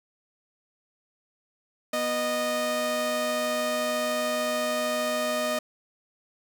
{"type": "tone pair together", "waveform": "sawtooth", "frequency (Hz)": [244.1, 617], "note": ["B3", "D#5"], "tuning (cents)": [-20, -15], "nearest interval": "octave + major third", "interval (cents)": 1605, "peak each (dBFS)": [-29, -22], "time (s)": [1.93, 5.59], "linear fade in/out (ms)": 5, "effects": []}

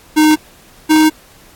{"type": "tone pair in turn", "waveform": "square", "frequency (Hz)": [308.2, 311.6], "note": ["D#4", "D#4"], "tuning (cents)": [-16, 3], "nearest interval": "unison", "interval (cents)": 19, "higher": "second", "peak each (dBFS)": -7, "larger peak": "neither", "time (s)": [[0.16, 0.36], [0.89, 1.1]], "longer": "second", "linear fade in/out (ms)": 20, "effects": ["pink hiss -44 dBFS RMS until 1.55 s", "AAC 64 kbps"]}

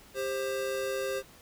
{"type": "tone pair together", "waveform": "square", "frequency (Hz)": [396.3, 529], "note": ["G4", "C5"], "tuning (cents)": [19, 19], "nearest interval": "perfect fourth", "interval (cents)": 500, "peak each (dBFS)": [-35, -33], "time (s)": [0.14, 1.23], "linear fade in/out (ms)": 50, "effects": ["pink hiss -55 dBFS RMS until 1.41 s"]}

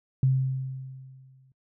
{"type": "tone with exponential decay", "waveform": "sine", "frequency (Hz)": 131.8, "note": "C3", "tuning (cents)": 13, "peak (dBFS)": -17, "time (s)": [0.23, 1.52], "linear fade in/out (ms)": 2, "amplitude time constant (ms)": 280, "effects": ["noise-tail reverb RT60 0.1 s tail -26 dB re dry"]}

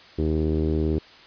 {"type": "tone with low-pass filter", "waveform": "sawtooth", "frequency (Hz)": 78.2, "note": "D#2", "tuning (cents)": 9, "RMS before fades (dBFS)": -23, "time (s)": [0.18, 0.99], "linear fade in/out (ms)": 10, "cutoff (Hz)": 370, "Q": 4.2, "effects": ["white hiss -48 dBFS RMS until 1.26 s", "resampled to 11025 Hz"]}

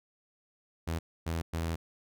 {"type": "tone bursts at uneven times", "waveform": "sawtooth", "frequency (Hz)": 82.41, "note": "E2", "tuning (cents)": 0, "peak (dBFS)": -27, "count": 3, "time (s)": [[0.87, 0.99], [1.26, 1.42], [1.53, 1.76]], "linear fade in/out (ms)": 10, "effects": []}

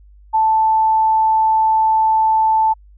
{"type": "tone", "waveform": "sine", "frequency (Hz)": 880, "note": "A5", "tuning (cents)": 0, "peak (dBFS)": -11, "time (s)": [0.33, 2.74], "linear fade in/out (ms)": 20, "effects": ["added 50 Hz sine -42 dBFS peak until 2.97 s"]}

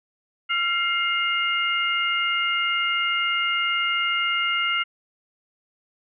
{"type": "tone cluster", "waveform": "sine", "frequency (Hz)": [1374, 2118, 2837], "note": ["F6", "C7", "F7"], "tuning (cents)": [-29, 21, 27], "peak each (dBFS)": -25, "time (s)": [0.49, 4.84], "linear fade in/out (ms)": 20, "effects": []}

